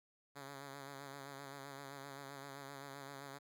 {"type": "tone with vibrato", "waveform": "5% pulse", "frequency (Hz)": 139, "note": "C#3", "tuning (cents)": 5, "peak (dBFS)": -37, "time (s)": [0.35, 3.39], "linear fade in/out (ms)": 20, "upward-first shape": "sine", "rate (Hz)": 7.7, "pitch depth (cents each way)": 43, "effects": []}